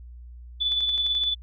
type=tone with tremolo; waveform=sine; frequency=3476 Hz; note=A7; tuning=22 cents flat; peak=-20 dBFS; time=0.6-1.35 s; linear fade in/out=20 ms; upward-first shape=sine; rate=18 Hz; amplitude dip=40%
type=click train; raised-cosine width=0.2 ms; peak=-25 dBFS; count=7; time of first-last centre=0.72-1.237 s; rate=11.6 Hz
effects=added 60 Hz sine -40 dBFS peak until 1.42 s